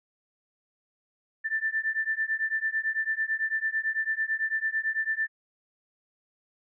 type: beating tone pair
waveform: sine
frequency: 1768 / 1777 Hz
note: A6 / A6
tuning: +8 / +17 cents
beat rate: 9 Hz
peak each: -29 dBFS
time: 1.44-5.28 s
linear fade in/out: 20 ms
effects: none